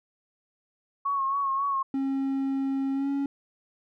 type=tone with vibrato; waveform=sine; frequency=1100 Hz; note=C#6; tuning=14 cents flat; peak=-24 dBFS; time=1.05-1.83 s; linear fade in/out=10 ms; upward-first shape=sine; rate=3.7 Hz; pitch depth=41 cents each way
type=tone with pitch glide; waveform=triangle; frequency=270.8 to 278.6 Hz; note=C#4 to C#4; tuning=-40 to +9 cents; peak=-23 dBFS; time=1.94-3.26 s; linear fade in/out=2 ms; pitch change=+49 cents; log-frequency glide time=2.93-3.09 s
effects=none